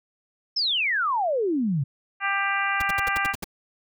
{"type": "exponential sweep", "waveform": "sine", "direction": "down", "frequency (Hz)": [5420, 128.3], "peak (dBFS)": -21, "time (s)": [0.56, 1.84], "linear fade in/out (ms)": 10}
{"type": "harmonic tone", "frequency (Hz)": 395.7, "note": "G4", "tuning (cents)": 16, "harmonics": [2, 3, 4, 5, 6, 7], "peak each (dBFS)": [-30, -28, -27, -29, -31, -34], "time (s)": [2.2, 3.35], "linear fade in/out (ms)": 50}
{"type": "noise bursts", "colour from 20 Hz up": "pink", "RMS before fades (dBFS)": -30, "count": 8, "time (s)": [2.8, 3.443], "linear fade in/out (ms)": 5, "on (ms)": 20, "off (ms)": 69}
{"effects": []}